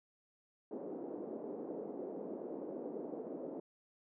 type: band-pass noise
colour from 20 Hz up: white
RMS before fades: -44 dBFS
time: 0.71-3.6 s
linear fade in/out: 5 ms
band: 250 to 500 Hz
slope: 24 dB/octave
effects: none